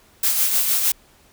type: noise with tremolo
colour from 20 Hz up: blue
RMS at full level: -17 dBFS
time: 0.23-0.92 s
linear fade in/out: 5 ms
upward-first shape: triangle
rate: 6.5 Hz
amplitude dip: 50%
effects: pink hiss -54 dBFS RMS until 1.32 s